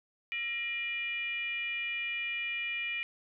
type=tone with frequency modulation; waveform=sine; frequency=2400 Hz; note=D7; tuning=37 cents sharp; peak=-32 dBFS; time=0.32-3.03 s; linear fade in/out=0 ms; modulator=524 Hz; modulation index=0.71; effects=none